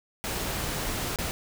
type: noise with dropouts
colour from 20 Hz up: pink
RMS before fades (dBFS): -31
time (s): 0.24-1.31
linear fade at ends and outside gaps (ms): 0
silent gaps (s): 1.159-1.187
effects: none